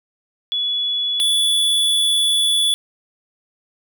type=tone pair in turn; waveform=sine / square; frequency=3405 / 3437 Hz; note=G#7 / A7; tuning=+42 / -41 cents; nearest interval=unison; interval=17 cents; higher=second; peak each=-18 / -15 dBFS; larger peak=second; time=0.52-1.2 / 1.2-2.74 s; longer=second; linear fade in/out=0 ms; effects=none